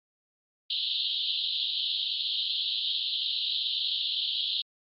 white band-pass noise, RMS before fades -30 dBFS, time 0.7-4.62 s, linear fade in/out 5 ms, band 3000 to 4200 Hz, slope 96 dB/octave, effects MP3 32 kbps

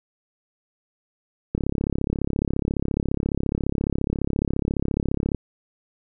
click train, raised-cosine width 3 ms, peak -10 dBFS, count 132, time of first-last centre 1.55-5.347 s, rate 34.5 Hz, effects none

